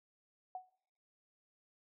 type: tone with exponential decay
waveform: sine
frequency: 740 Hz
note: F#5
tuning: in tune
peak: -37 dBFS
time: 0.55-0.69 s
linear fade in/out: 2 ms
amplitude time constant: 30 ms
effects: noise-tail reverb RT60 0.7 s tail -22 dB re dry